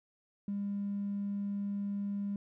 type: tone with tanh clipping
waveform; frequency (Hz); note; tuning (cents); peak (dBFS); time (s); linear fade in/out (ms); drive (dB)
triangle; 201.4; G3; +47; -32; 0.48-2.36; 2; 1
effects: none